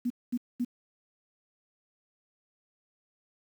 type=tone bursts; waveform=sine; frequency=243.4 Hz; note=B3; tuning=25 cents flat; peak=-26 dBFS; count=3; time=0.05-0.649 s; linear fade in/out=10 ms; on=53 ms; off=220 ms; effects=9-bit